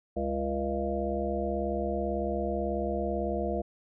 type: harmonic tone with a mistuned harmonic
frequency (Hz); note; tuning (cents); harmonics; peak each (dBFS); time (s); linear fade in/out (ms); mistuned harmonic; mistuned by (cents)
68.6; C#2; -17; 1 / 3 / 5 / 7 / 9 / 10; -35 / -35 / -35 / -35 / -35 / -35; 0.16-3.62; 10; 9; -27
effects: none